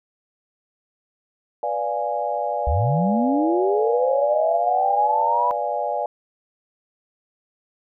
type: chord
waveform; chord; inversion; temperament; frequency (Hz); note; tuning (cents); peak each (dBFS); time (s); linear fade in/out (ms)
sine; B diminished seventh; none; equal; 493.9 / 587.3 / 698.5 / 830.6; B4 / D5 / F5 / Ab5; 0 / 0 / 0 / 0; -30 / -26 / -27 / -26; 1.63-6.06; 2
type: linear sweep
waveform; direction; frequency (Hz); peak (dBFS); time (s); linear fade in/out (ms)
sine; up; 61.74 to 990; -18; 2.67-5.51; 0
effects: none